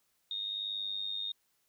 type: tone with amplitude modulation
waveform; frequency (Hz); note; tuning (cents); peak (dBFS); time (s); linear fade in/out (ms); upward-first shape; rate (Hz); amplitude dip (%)
sine; 3700; A#7; -14; -31; 0.31-1.32; 2; sine; 101; 70
effects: white hiss -75 dBFS RMS until 1.68 s